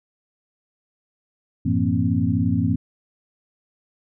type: tone cluster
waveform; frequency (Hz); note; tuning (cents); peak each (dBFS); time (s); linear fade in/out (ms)
sine; 95 / 112 / 170.2 / 234.2 / 266.1; F#2 / A2 / F3 / A#3 / C4; +46 / +31 / -44 / +8 / +29; -24; 1.65-2.76; 10
effects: none